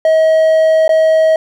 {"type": "tone with dropouts", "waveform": "triangle", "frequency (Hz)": 637, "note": "D#5", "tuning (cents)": 41, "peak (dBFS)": -5, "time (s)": [0.05, 1.36], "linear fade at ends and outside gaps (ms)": 2, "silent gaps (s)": [0.879, 0.892], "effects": []}